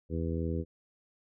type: harmonic tone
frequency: 82.41 Hz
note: E2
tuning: in tune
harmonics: 1 / 2 / 3 / 4 / 5 / 6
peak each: -33 / -36 / -38 / -39 / -40 / -41 dBFS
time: 0.09-0.65 s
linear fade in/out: 50 ms
effects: none